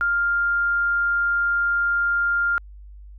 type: tone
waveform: sine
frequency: 1400 Hz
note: F6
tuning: 4 cents sharp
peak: -18 dBFS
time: 0.01-2.58 s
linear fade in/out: 0 ms
effects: added 50 Hz sine -39 dBFS peak until 3.18 s